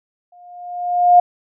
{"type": "tone with exponential growth", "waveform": "sine", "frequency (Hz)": 710, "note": "F5", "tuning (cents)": 28, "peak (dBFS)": -4, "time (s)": [0.32, 1.2], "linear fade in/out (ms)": 5, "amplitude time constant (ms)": 190, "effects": []}